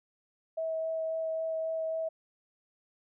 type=tone with vibrato; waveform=sine; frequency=645 Hz; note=E5; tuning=38 cents flat; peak=-30 dBFS; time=0.57-2.09 s; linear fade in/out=10 ms; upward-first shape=sine; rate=3.7 Hz; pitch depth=8 cents each way; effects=none